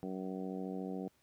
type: harmonic tone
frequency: 94 Hz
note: F#2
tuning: 28 cents sharp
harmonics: 2 / 3 / 4 / 5 / 6 / 7 / 8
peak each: -41 / -43 / -46 / -46 / -54 / -52 / -51 dBFS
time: 0.03-1.08 s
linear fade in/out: 0 ms
effects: pink hiss -72 dBFS RMS until 1.22 s + high-pass 60 Hz 12 dB/octave